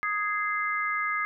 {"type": "chord", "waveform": "sine", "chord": "Ab major", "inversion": "second", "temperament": "just", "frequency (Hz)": [1245.9, 1661.2, 2077], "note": ["Eb6", "Ab6", "C7"], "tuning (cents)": [2, 0, -13], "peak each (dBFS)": [-29, -32, -30], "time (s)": [0.03, 1.25], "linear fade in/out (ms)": 0, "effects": []}